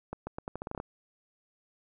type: accelerating click train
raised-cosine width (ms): 1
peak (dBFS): -22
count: 11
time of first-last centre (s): 0.13-0.801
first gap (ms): 140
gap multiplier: 0.82
effects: none